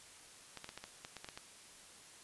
clicks, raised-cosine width 0.2 ms, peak -28 dBFS, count 10, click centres 0.573 / 0.644 / 0.691 / 0.776 / 0.84 / 1.049 / 1.167 / 1.245 / 1.288 / 1.375 s, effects white hiss -57 dBFS RMS until 2.23 s + resampled to 24000 Hz

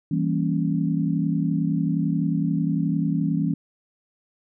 sine chord, E diminished seventh, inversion none, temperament equal, 164.81 / 196 / 233.1 / 277.2 Hz, E3 / G3 / Bb3 / Db4, 0 / 0 / 0 / 0 cents, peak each -23 / -27 / -29 / -26 dBFS, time 0.11-3.54 s, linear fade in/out 5 ms, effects none

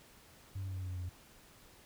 sine tone with pitch steps, 96.7 / 95.59 / 94.49 / 93.41 / 92.33 / 91.27 / 90.22 / 89.19 Hz, G2 / G2 / F#2 / F#2 / F#2 / F#2 / F#2 / F2, -23 / -43 / +37 / +17 / -3 / -23 / -43 / +37 cents, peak -35 dBFS, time 0.55-1.094 s, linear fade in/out 10 ms, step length 68 ms, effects tanh soft clip ceiling -36 dBFS + pink hiss -60 dBFS RMS until 1.85 s

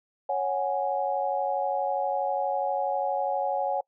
sine chord, C# suspended fourth, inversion none, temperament just, 554.4 / 739.2 / 831.5 Hz, C#5 / F#5 / G#5, 0 / -2 / +2 cents, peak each -29 dBFS, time 0.29-3.81 s, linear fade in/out 5 ms, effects noise-tail reverb RT60 0.1 s tail -26 dB re dry

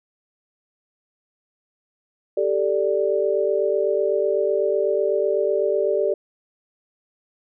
sine chord, G suspended second, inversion none, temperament equal, 392 / 440 / 587.3 Hz, G4 / A4 / D5, 0 / 0 / 0 cents, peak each -22 / -23 / -22 dBFS, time 2.37-6.14 s, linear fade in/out 5 ms, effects none

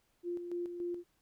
sine tone with tremolo, 349.2 Hz, F4, in tune, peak -34 dBFS, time 0.23-1.04 s, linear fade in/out 50 ms, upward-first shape square, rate 3.5 Hz, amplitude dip 50%, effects pink hiss -75 dBFS RMS until 1.21 s

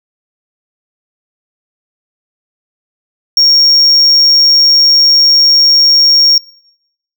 triangle tone, 5550 Hz, F8, 12 cents flat, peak -3 dBFS, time 3.37-6.38 s, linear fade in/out 2 ms, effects noise-tail reverb RT60 0.8 s tail -25 dB re dry

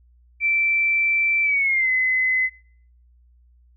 sine tone with pitch glide, 2336 to 2034 Hz, D7 to C7, -10 to -50 cents, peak -17 dBFS, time 0.4-2.5 s, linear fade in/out 50 ms, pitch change -240 cents, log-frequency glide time 1.43-1.9 s, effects noise-tail reverb RT60 0.6 s tail -24 dB re dry + added 60 Hz sine -52 dBFS peak until 3.76 s

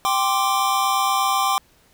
square chord, G suspended fourth, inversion none, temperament equal, 784 / 1046.5 / 1174.7 Hz, G5 / C6 / D6, 0 / 0 / 0 cents, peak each -23 dBFS, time 0.05-1.58 s, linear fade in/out 0 ms, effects pink hiss -57 dBFS RMS until 1.93 s

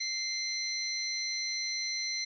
sine tone cluster, 2091 / 4114 / 5920 Hz, C7 / C8 / F#8, -2 / -30 / 0 cents, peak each -37 / -34 / -38 dBFS, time 0-2.25 s, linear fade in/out 10 ms, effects none

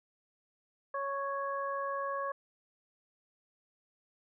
harmonic tone, 554.4 Hz, C#5, in tune, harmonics 1 / 2 / 3, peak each -37 / -35 / -43 dBFS, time 0.94-2.32 s, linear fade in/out 5 ms, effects none

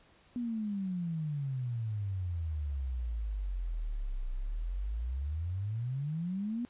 sine exponential two-way sweep, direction down then up, 246.9 to 30.43 to 246.9 Hz, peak -32 dBFS, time 0.36-6.65 s, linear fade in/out 0 ms, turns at 4.29 s, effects pink hiss -63 dBFS RMS until 6.69 s + resampled to 8000 Hz

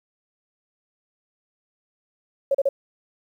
sine tone bursts, 551 Hz, C#5, 11 cents flat, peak -16 dBFS, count 3, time 2.51-2.69 s, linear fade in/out 5 ms, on 36 ms, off 36 ms, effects 9-bit

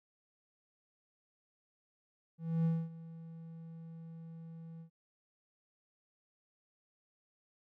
triangle tone with ADSR envelope, 164.2 Hz, E3, 6 cents flat, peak -25 dBFS, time 2.38-4.9 s, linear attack 270 ms, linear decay 240 ms, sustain -19 dB, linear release 94 ms, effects none

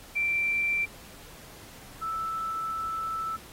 sine tone pair in turn, 2349 / 1318.3 Hz, D7 / E6, 0 / 0 cents, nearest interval minor seventh, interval 1000 cents, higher first, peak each -24 / -29 dBFS, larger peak first, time 0.15-0.86 / 2.01-3.37 s, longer second, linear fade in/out 20 ms, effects pink hiss -49 dBFS RMS until 3.52 s + AAC 48 kbps

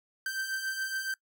45% pulse beating tone pair, 1554 / 1561.1 Hz, G6 / G6, -16 / -8 cents, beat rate 7.1 Hz, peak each -39 / -33 dBFS, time 0.26-1.14 s, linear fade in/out 2 ms, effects noise-tail reverb RT60 0.1 s tail -22 dB re dry

